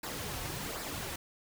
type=noise with flanger; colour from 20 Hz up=pink; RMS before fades=-39 dBFS; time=0.03-1.16 s; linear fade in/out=5 ms; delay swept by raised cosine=0.31 to 5.01 ms; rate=1.3 Hz; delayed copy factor=-0.6; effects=none